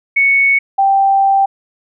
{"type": "tone pair in turn", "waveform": "sine", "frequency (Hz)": [2217, 783.8], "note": ["C#7", "G5"], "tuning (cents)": [0, 0], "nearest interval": "octave + tritone", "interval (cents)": 1800, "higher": "first", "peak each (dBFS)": -8, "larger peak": "neither", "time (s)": [[0.16, 0.59], [0.78, 1.46]], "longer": "second", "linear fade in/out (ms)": 10, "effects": []}